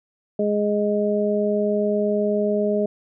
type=harmonic tone; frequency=207.7 Hz; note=G#3; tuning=in tune; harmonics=1 / 2 / 3; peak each=-23 / -22 / -23 dBFS; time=0.39-2.86 s; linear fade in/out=5 ms; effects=none